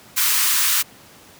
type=high-pass noise; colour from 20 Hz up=white; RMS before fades=-18 dBFS; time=0.16-0.83 s; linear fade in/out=20 ms; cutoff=1000 Hz; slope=48 dB/octave; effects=pink hiss -46 dBFS RMS until 1.39 s + high-pass 100 Hz 12 dB/octave